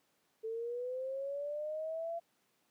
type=linear sweep; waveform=sine; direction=up; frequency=440 to 682 Hz; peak=-36 dBFS; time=0.43-2.2 s; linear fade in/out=20 ms; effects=pink hiss -75 dBFS RMS until 2.7 s + high-pass 200 Hz 12 dB/octave